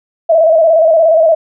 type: tone with vibrato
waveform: sine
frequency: 647 Hz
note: E5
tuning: 32 cents flat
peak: -5 dBFS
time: 0.29-1.35 s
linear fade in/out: 10 ms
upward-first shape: square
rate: 17 Hz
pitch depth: 53 cents each way
effects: none